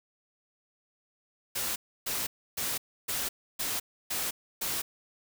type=noise bursts; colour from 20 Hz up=white; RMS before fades=-32 dBFS; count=7; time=1.55-4.82 s; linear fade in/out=10 ms; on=210 ms; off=300 ms; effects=none